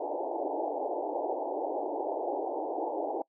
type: band-pass noise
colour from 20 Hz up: white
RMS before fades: -33 dBFS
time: 0-3.22 s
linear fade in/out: 5 ms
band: 290 to 880 Hz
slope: 96 dB/octave
effects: noise-tail reverb RT60 0.1 s tail -23 dB re dry